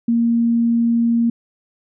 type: tone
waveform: sine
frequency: 233.1 Hz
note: A#3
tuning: in tune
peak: -13 dBFS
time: 0.08-1.3 s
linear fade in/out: 5 ms
effects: none